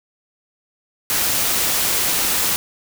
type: noise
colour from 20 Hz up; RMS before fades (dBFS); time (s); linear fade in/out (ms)
white; -19; 1.1-2.56; 0
effects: none